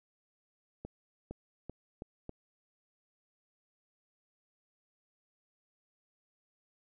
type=accelerating click train; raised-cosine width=2 ms; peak=-28 dBFS; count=5; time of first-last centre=0.85-2.294 s; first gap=460 ms; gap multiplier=0.84; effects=none